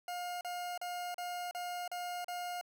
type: tone bursts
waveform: 40% pulse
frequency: 711 Hz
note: F5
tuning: 31 cents sharp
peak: -37 dBFS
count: 7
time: 0.08-2.612 s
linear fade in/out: 2 ms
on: 330 ms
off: 37 ms
effects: none

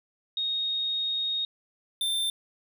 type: tone pair in turn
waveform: sine / square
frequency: 3729 / 3576 Hz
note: A#7 / A7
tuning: 0 / +27 cents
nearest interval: minor second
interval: 73 cents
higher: first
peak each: -26 dBFS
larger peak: neither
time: 0.37-1.45 / 2.01-2.3 s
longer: first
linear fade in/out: 2 ms
effects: none

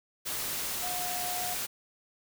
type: tone in noise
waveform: sine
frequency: 719 Hz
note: F#5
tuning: 50 cents flat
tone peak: -36 dBFS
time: 0.82-1.55 s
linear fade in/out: 20 ms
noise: white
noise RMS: -34 dBFS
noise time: 0.25-1.67 s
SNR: -5 dB
effects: none

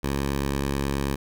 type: tone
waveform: 10% pulse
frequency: 69.3 Hz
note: C#2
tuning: in tune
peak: -16 dBFS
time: 0.03-1.16 s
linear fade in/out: 10 ms
effects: none

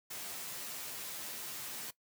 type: noise with comb filter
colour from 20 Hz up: white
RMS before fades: -43 dBFS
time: 0.1-1.91 s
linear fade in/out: 10 ms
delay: 11 ms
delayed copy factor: -0.5
effects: noise-tail reverb RT60 0.1 s tail -19 dB re dry + high-pass 100 Hz 12 dB/octave

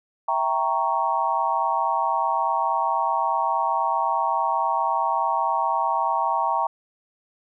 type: chord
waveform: sine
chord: E diminished seventh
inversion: none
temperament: equal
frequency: 659.3 / 784 / 932.3 / 1108.7 Hz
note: E5 / G5 / Bb5 / Db6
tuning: 0 / 0 / 0 / 0 cents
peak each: -29 / -26 / -23 / -26 dBFS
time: 0.28-6.67 s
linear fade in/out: 5 ms
effects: none

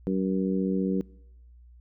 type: harmonic tone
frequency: 95 Hz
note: F#2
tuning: 46 cents sharp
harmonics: 2 / 3 / 4 / 5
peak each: -26 / -30 / -32 / -34 dBFS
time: 0.07-1.01 s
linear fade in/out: 0 ms
effects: noise-tail reverb RT60 0.9 s tail -25 dB re dry + added 60 Hz sine -49 dBFS peak until 1.8 s

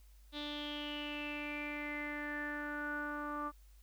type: tone with low-pass filter sweep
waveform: sawtooth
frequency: 294.6 Hz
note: D4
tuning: 6 cents sharp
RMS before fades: -41 dBFS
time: 0.32-3.52 s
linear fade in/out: 50 ms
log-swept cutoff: 3700 to 1200 Hz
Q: 9.1
effects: added 50 Hz sine -57 dBFS peak until 3.82 s + white hiss -71 dBFS RMS until 3.82 s

